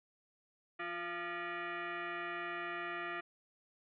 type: tone with frequency modulation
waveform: sine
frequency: 350.2 Hz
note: F4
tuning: 5 cents sharp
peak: -38 dBFS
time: 0.79-3.21 s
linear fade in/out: 10 ms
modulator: 519 Hz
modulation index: 4
effects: none